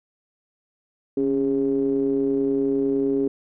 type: ring-modulated tone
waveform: triangle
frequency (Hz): 65.5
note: C2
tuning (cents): +2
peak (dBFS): -14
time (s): 1.17-3.28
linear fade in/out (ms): 5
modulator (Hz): 342
effects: none